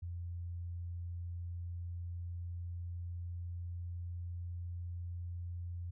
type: tone with pitch glide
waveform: sine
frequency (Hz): 86.6 to 87.15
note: F2 to F2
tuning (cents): -14 to -3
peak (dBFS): -39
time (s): 0.02-5.91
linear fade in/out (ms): 10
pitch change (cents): +11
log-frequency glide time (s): 0.56-4.58
effects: none